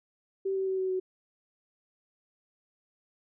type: tone with pitch steps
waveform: sine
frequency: 386.7 / 383.1 / 379.6 / 376.1 / 372.7 Hz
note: G4 / G4 / F#4 / F#4 / F#4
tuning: -24 / -40 / +44 / +28 / +13 cents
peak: -27 dBFS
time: 0.45-1 s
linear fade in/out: 10 ms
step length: 110 ms
effects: none